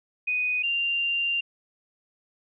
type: tone pair in turn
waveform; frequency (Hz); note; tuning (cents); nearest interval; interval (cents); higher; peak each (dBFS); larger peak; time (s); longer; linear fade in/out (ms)
sine; 2489 / 2783; D#7 / F7; 0 / -7; major second; 193; second; -23; neither; 0.27-0.63 / 0.63-1.41; second; 10
effects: none